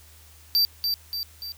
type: tone with echo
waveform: square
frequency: 4669 Hz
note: D8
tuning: 11 cents flat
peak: -18 dBFS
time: 0.55-0.65 s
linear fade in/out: 0 ms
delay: 290 ms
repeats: 3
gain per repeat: -5 dB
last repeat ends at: 1.52 s
effects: added 78 Hz sine -51 dBFS peak until 1.57 s + white hiss -53 dBFS RMS until 1.57 s